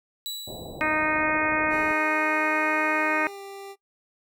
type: tone with exponential decay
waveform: sawtooth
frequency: 3930 Hz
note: B7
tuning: 9 cents flat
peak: -26 dBFS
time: 0.26-1.23 s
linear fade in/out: 0 ms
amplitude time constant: 210 ms
type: low-pass noise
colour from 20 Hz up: white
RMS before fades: -39 dBFS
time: 0.47-1.93 s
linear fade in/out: 10 ms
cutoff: 750 Hz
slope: 48 dB/octave
type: harmonic tone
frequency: 309.1 Hz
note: D#4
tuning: 11 cents flat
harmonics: 1 / 2 / 3 / 4 / 5 / 6 / 7 / 8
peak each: -30 / -30 / -30 / -30 / -30 / -30 / -30 / -30 dBFS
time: 0.81-3.27 s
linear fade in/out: 0 ms
type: tone with pitch glide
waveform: 25% pulse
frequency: 418.5 to 395 Hz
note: G#4 to G4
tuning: +13 to +13 cents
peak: -34 dBFS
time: 1.69-3.76 s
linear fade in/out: 50 ms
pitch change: -100 cents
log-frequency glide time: 2.93-3.41 s
effects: noise-tail reverb RT60 0.1 s tail -19 dB re dry